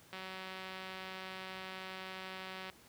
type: click train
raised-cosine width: 0.3 ms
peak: -29 dBFS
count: 484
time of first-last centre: 0.13-2.699 s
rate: 188 Hz
effects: pink hiss -61 dBFS RMS until 2.88 s + high-pass 80 Hz 12 dB/octave